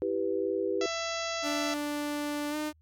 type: chord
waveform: sine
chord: E minor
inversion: none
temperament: equal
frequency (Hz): 329.6 / 392 / 493.9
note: E4 / G4 / B4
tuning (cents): 0 / 0 / 0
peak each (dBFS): -34 / -30 / -32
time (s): 0.02-0.86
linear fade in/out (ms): 0
type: harmonic tone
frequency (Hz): 666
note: E5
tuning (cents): +18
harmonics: 1 / 2 / 3 / 4 / 5 / 6 / 7 / 8 / 9 / 10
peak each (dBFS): -35 / -38 / -40 / -41 / -42 / -43 / -43 / -44 / -45 / -45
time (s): 0.81-1.74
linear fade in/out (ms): 2
type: tone with pitch glide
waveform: sawtooth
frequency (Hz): 293.7 to 303.5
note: D4 to D#4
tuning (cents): 0 to -43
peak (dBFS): -27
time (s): 1.42-2.73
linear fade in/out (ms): 50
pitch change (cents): +57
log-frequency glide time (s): 2.5-2.56
effects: added 78 Hz sine -60 dBFS peak until 2.81 s